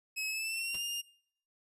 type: tone with pitch glide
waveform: sawtooth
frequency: 2566 to 2814 Hz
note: E7 to F7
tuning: -47 to +12 cents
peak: -31 dBFS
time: 0.16-1.02 s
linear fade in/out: 20 ms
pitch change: +159 cents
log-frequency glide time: 0.28-0.83 s
type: noise with exponential decay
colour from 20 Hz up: pink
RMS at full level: -42 dBFS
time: 0.74-0.82 s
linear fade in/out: 5 ms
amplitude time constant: 16 ms
effects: noise-tail reverb RT60 0.6 s tail -22 dB re dry + resampled to 32000 Hz